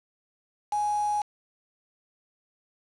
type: tone with quantisation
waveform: sine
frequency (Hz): 834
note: G#5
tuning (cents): +7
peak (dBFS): -24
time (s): 0.72-1.22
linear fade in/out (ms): 5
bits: 6
effects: low-pass 7000 Hz 12 dB/octave